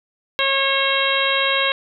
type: harmonic tone with a mistuned harmonic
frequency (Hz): 545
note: C#5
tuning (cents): -29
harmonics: 1 / 2 / 3 / 4 / 5 / 6 / 7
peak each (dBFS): -24 / -24 / -24 / -24 / -24 / -24 / -24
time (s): 0.39-1.72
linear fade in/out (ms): 0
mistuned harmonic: 6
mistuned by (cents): -22
effects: none